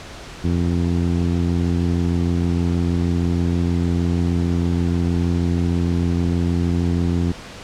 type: tone with low-pass filter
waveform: 15% pulse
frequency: 86.4 Hz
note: F2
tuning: 18 cents flat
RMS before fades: -19 dBFS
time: 0.44-7.32 s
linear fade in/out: 5 ms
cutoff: 340 Hz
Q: 0.68
effects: pink hiss -36 dBFS RMS until 7.63 s + low-pass 6000 Hz 12 dB/octave